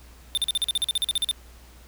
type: tone bursts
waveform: square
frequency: 3590 Hz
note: A7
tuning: 34 cents sharp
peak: -21 dBFS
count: 15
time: 0.35-1.312 s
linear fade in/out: 0 ms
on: 24 ms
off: 43 ms
effects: added 60 Hz sine -47 dBFS peak until 1.87 s + pink hiss -53 dBFS RMS until 1.87 s